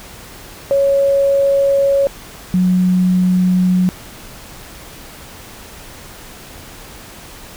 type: tone pair in turn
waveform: sine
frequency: 554.4 / 182.73 Hz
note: C#5 / F#3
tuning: 0 / -21 cents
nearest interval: octave + perfect fifth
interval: 1921 cents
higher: first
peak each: -10 dBFS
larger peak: neither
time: 0.71-2.07 / 2.54-3.89 s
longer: first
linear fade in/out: 0 ms
effects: pink hiss -36 dBFS RMS until 7.56 s